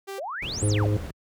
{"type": "tone", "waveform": "sawtooth", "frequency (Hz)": 392, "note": "G4", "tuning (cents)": 0, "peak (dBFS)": -29, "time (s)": [0.07, 0.2], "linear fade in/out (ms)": 20}
{"type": "exponential two-way sweep", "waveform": "sine", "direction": "up then down", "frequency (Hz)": [490.2, 10548, 490.2], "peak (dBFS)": -30, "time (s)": [0.18, 0.87], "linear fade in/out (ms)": 5, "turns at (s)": 0.67}
{"type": "noise", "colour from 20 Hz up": "brown", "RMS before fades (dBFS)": -31, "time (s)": [0.42, 1.11], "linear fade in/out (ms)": 5}
{"type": "harmonic tone", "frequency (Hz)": 104.3, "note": "G#2", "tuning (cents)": 8, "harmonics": [1, 3, 4, 5], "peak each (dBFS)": [-20, -30, -32, -34], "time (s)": [0.62, 0.97], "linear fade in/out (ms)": 5}
{"effects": ["high-pass 60 Hz 12 dB/octave"]}